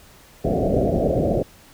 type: low-pass noise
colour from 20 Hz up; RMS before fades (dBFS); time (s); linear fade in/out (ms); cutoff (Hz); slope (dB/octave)
white; -20; 0.44-1.43; 10; 700; 96
effects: pink hiss -49 dBFS RMS until 1.73 s